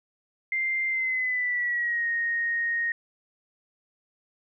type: tone with pitch glide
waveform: sine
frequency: 2093 to 1864.7 Hz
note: C7 to A#6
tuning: 0 to 0 cents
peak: -24 dBFS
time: 0.52-2.92 s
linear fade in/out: 2 ms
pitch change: -200 cents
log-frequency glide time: 0.88-2.08 s
effects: none